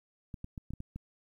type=clicks; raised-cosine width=5 ms; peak=-28 dBFS; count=7; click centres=0.342 / 0.444 / 0.578 / 0.706 / 0.736 / 0.804 / 0.96 s; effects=11-bit